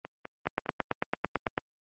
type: two click trains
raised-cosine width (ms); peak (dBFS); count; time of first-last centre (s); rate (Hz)
0.5; -21 / -9; 4 / 11; 0.05-0.661 / 0.47-1.579; 4.91 / 9.02
effects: high-pass 150 Hz 12 dB/octave + Opus 24 kbps